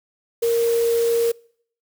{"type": "tone in noise", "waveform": "sine", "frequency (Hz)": 465.3, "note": "A#4", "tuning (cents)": -3, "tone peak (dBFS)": -16, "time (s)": [0.42, 1.32], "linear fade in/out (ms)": 10, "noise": "white", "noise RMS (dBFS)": -33, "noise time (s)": [0.42, 1.32], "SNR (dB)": 14, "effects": ["noise-tail reverb RT60 0.6 s tail -25 dB re dry"]}